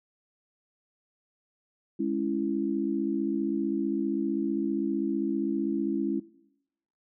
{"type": "chord", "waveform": "sine", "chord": "C# minor", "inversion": "second", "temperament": "just", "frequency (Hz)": [207.9, 277.2, 332.6], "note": ["G#3", "C#4", "E4"], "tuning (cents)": [2, 0, 16], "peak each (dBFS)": [-31, -30, -29], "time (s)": [1.99, 6.2], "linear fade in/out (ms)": 10, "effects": ["noise-tail reverb RT60 0.8 s tail -19 dB re dry"]}